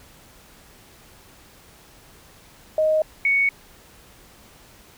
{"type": "tone pair in turn", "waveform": "sine", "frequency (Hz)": [624, 2224], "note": ["D#5", "C#7"], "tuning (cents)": [5, 5], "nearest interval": "octave + minor seventh", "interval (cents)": 2200, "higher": "second", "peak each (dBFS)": -16, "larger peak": "neither", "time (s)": [[2.78, 3.02], [3.25, 3.49]], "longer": "neither", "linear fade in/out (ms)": 2, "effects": ["pink hiss -50 dBFS RMS until 4.97 s"]}